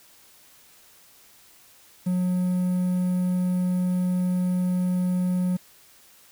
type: tone with quantisation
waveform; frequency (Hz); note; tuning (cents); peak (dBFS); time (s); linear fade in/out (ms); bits
triangle; 181.2; F#3; -36; -19; 2.06-5.57; 10; 8
effects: white hiss -54 dBFS RMS until 6.31 s